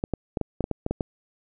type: clicks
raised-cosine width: 2 ms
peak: -12 dBFS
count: 10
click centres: 0.039 / 0.137 / 0.372 / 0.413 / 0.607 / 0.641 / 0.713 / 0.864 / 0.91 / 1.008 s
effects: none